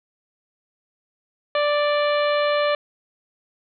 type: harmonic tone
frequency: 587.3 Hz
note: D5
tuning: in tune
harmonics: 1 / 2 / 3 / 4 / 5 / 6 / 7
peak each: -19 / -25 / -29 / -31 / -33 / -35 / -36 dBFS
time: 1.55-2.75 s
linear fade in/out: 2 ms
effects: none